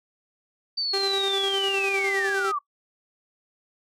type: linear sweep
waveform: sine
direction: down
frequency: 4631 to 1112 Hz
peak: -24 dBFS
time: 0.77-2.59 s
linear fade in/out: 10 ms
type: tone with tremolo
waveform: sawtooth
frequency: 392 Hz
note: G4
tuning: in tune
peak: -21 dBFS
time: 0.93-2.52 s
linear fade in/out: 10 ms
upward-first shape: square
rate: 9.9 Hz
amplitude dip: 30%
effects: noise-tail reverb RT60 0.1 s tail -22 dB re dry + low-pass 10000 Hz 12 dB/octave